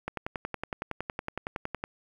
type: click train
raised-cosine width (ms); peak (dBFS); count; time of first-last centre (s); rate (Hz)
0.5; -17; 20; 0.08-1.839; 10.8
effects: 8-bit